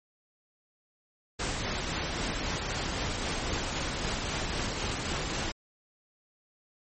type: noise with tremolo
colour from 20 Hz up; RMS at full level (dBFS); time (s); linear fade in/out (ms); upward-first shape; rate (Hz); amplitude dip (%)
pink; -31; 1.39-5.52; 10; sine; 3.8; 25
effects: MP3 32 kbps